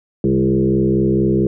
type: tone with frequency modulation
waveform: sine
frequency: 270 Hz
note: C#4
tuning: 45 cents flat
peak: -12 dBFS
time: 0.24-1.47 s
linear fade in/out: 2 ms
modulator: 64.4 Hz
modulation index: 2.4
effects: none